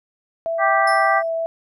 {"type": "tone with vibrato", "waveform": "sine", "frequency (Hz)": 660, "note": "E5", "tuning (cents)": 2, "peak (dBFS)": -20, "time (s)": [0.46, 1.46], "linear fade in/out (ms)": 0, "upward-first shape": "triangle", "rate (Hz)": 3.1, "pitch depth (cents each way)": 10}
{"type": "harmonic tone", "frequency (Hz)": 392, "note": "G4", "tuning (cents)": 0, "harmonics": [2, 3, 4, 5], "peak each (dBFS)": [-19, -19, -23, -22], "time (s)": [0.58, 1.23], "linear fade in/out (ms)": 50}
{"type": "tone with exponential decay", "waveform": "35% pulse", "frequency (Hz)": 5274, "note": "E8", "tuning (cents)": 0, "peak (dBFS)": -24, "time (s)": [0.87, 1.29], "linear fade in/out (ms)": 5, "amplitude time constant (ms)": 91}
{"effects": []}